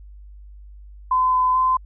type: tone with pitch steps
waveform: sine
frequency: 1021 / 1015 / 1029 Hz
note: C6 / B5 / C6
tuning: -43 / +47 / -29 cents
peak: -15 dBFS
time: 1.11-1.77 s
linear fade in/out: 5 ms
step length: 220 ms
effects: added 50 Hz sine -39 dBFS peak until 1.85 s